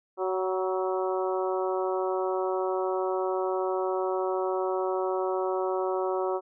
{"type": "harmonic tone with a mistuned harmonic", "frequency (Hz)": 186.8, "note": "F#3", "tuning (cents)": 17, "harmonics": [2, 3, 4, 5, 6, 7], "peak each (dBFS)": [-28, -32, -34, -36, -38, -39], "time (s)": [0.17, 6.41], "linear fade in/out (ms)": 50, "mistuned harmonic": 5, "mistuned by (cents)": 22, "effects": []}